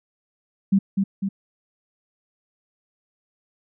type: tone with echo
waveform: sine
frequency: 195.5 Hz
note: G3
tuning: 4 cents flat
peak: -13 dBFS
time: 0.72-0.79 s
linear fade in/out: 10 ms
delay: 250 ms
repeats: 2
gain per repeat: -4 dB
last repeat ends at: 1.29 s
effects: none